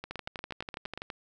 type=two click trains; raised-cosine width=0.3 ms; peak=-22 / -21 dBFS; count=9 / 13; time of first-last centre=0.04-0.976 / 0.11-1.102 s; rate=8.55 / 12.1 Hz; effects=none